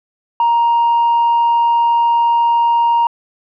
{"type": "tone", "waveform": "sine", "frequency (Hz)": 937, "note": "A#5", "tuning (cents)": 9, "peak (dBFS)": -8, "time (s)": [0.4, 3.07], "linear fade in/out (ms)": 2, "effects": ["tanh soft clip ceiling -8 dBFS"]}